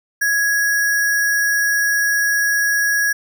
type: tone with sample-and-hold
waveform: sine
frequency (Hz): 1665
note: G#6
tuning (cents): +4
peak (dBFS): -14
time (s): 0.21-3.13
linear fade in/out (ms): 10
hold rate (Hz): 7350
effects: none